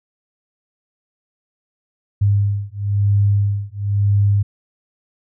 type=beating tone pair; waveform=sine; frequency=100.8 / 101.8 Hz; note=G2 / G#2; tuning=+49 / -34 cents; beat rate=1 Hz; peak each=-17 dBFS; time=2.21-4.43 s; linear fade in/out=10 ms; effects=none